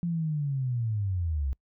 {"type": "linear sweep", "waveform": "sine", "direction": "down", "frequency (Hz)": [174.61, 64], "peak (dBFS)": -26, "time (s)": [0.03, 1.53], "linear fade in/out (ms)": 0, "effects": ["noise-tail reverb RT60 0.1 s tail -26 dB re dry"]}